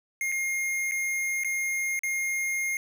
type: tone with dropouts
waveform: square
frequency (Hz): 2132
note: C7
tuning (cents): +32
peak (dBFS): -27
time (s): 0.21-2.77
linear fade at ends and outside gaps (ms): 1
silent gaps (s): 0.318-0.322 / 0.912-0.919 / 1.436-1.446 / 1.992-2.034
effects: none